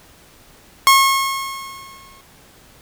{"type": "tone with exponential decay", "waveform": "sawtooth", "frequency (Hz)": 1086, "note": "C#6", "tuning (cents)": -36, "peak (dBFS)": -3, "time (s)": [0.87, 2.21], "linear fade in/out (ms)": 0, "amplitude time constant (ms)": 290, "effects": ["pink hiss -48 dBFS RMS until 2.81 s"]}